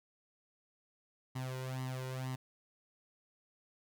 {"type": "tone with flanger", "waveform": "sawtooth", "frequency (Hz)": 129.5, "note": "C3", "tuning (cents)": -17, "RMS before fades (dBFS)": -40, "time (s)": [1.35, 2.36], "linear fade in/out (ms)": 10, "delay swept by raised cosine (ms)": [0.99, 2.09], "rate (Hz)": 2.1, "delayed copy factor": 0.75, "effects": []}